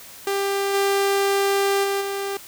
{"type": "tone with level steps", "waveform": "sawtooth", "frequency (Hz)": 396.2, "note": "G4", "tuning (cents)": 18, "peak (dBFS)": [-17, -14, -17, -21], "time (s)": [0.27, 2.37], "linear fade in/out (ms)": 2, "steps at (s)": [0.73, 1.83, 2], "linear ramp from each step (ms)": 20, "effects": ["white hiss -42 dBFS RMS until 2.47 s"]}